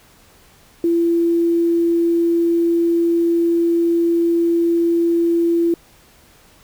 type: tone with quantisation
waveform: sine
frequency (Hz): 338.3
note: E4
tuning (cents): +45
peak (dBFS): -13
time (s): 0.84-5.74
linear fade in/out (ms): 2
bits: 7
effects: pink hiss -50 dBFS RMS until 6.63 s